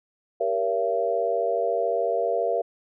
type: chord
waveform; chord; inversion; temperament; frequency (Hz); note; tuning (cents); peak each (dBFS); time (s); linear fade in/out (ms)
sine; G diminished seventh; none; just; 392 / 470.4 / 564.5 / 677.4; G4 / Bb4 / Db5 / Fb5; 0 / +16 / +31 / +47; -31 / -26 / -29 / -25; 0.4-2.62; 10
effects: none